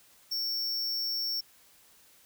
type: tone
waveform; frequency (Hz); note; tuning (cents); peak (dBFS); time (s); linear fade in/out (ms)
square; 5460; F8; -40; -30; 0.31-1.41; 10
effects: white hiss -60 dBFS RMS until 2.25 s